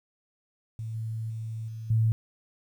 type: tone with level steps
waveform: sine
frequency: 111.7 Hz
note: A2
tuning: 27 cents sharp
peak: -32 / -30 / -32 / -35 / -20 dBFS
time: 0.79-2.12 s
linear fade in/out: 0 ms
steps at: 0.94 / 1.3 / 1.68 / 1.9 s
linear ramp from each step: 5 ms
effects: 10-bit